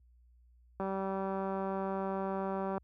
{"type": "click train", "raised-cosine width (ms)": 1, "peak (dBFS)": -23, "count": 383, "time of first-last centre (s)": [0.8, 2.779], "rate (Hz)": 193, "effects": ["added 60 Hz sine -57 dBFS peak until 2.83 s", "high-pass 60 Hz 12 dB/octave"]}